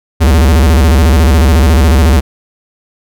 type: tone with vibrato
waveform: square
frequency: 73.4 Hz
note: D2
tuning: in tune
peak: -5 dBFS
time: 0.2-2.21 s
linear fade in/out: 20 ms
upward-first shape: square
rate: 14 Hz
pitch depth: 200 cents each way
effects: none